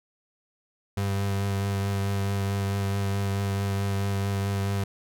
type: tone with vibrato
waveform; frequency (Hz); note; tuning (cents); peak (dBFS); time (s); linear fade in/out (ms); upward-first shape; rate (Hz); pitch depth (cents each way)
35% pulse; 98.9; G2; +16; -23; 0.97-4.84; 5; triangle; 4.6; 18
effects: none